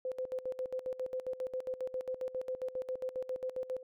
sine tone with tremolo, 513 Hz, C5, 34 cents flat, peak -33 dBFS, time 0.05-3.83 s, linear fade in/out 2 ms, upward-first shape square, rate 7.4 Hz, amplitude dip 80%, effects none

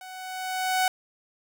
sawtooth tone with level ramp, 746 Hz, F#5, 14 cents sharp, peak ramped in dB -37 to -16 dBFS, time 0.01-0.88 s, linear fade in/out 2 ms, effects none

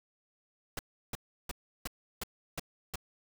pink noise bursts, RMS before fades -37 dBFS, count 7, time 0.77-2.957 s, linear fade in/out 2 ms, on 21 ms, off 340 ms, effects none

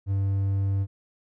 triangle tone, 98 Hz, G2, in tune, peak -20 dBFS, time 0.06-0.87 s, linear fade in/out 50 ms, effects none

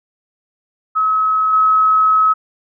sine tone with level steps, 1283 Hz, E6, 47 cents flat, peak -12 / -9 dBFS, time 0.95-2.34 s, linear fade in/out 20 ms, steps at 1.53 s, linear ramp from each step 2 ms, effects none

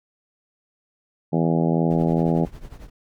harmonic tone, 82.41 Hz, E2, in tune, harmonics 2 / 3 / 4 / 5 / 6 / 7 / 8 / 9 / 10, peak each -20 / -24 / -26 / -28 / -30 / -31 / -32 / -33 / -34 dBFS, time 1.32-2.46 s, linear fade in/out 20 ms
brown noise with tremolo, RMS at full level -35 dBFS, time 1.9-2.9 s, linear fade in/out 10 ms, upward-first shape triangle, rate 11 Hz, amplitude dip 85%
effects none

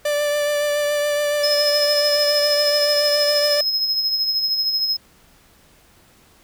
45% pulse tone with vibrato, 587.3 Hz, D5, in tune, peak -18 dBFS, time 0.05-3.61 s, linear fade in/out 5 ms, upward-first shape triangle, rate 7.1 Hz, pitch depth 19 cents each way
triangle tone with tremolo, 5140 Hz, E8, 45 cents flat, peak -15 dBFS, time 1.43-4.97 s, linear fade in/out 10 ms, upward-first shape sine, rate 13 Hz, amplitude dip 45%
effects pink hiss -53 dBFS RMS until 6.43 s

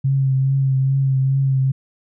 sine tone with vibrato, 134.5 Hz, C3, 48 cents sharp, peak -14 dBFS, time 0.04-1.72 s, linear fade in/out 10 ms, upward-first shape triangle, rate 2.4 Hz, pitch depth 31 cents each way, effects none

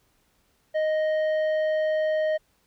triangle tone with tanh clipping, 622.3 Hz, D#5, in tune, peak -23 dBFS, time 0.74-2.38 s, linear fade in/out 20 ms, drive 12 dB, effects pink hiss -67 dBFS RMS until 2.66 s

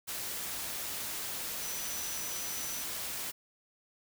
sine tone in noise, 5940 Hz, F#8, 6 cents sharp, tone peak -41 dBFS, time 1.61-2.84 s, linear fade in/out 20 ms, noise white, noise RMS -38 dBFS, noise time 0.07-3.32 s, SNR -6 dB, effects none

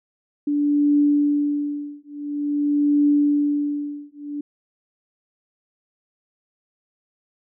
sine tone with tremolo, 291.1 Hz, D4, 15 cents flat, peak -13 dBFS, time 0.47-4.41 s, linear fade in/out 5 ms, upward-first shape triangle, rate 0.48 Hz, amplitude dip 100%, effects none

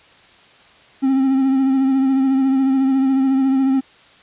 triangle tone with vibrato, 266.9 Hz, C4, 35 cents sharp, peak -11 dBFS, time 1.02-3.81 s, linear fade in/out 20 ms, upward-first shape triangle, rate 14 Hz, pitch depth 38 cents each way, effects white hiss -48 dBFS RMS until 4.22 s + resampled to 8000 Hz

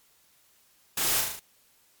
white noise with echo, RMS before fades -28 dBFS, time 0.97-1.21 s, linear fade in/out 5 ms, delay 37 ms, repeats 5, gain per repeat -3 dB, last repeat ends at 1.395 s, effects white hiss -63 dBFS RMS until 2 s + MP3 96 kbps

